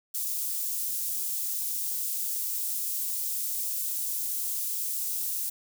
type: high-pass noise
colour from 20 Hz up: white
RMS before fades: -31 dBFS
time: 0.14-5.5 s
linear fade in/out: 10 ms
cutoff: 8200 Hz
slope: 12 dB/octave
effects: none